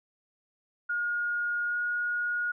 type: tone with pitch glide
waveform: sine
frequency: 1430 to 1441.6 Hz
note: F6 to F#6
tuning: +41 to -45 cents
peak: -27 dBFS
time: 0.89-2.52 s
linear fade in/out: 10 ms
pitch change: +14 cents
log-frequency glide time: 1.66-1.77 s
effects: none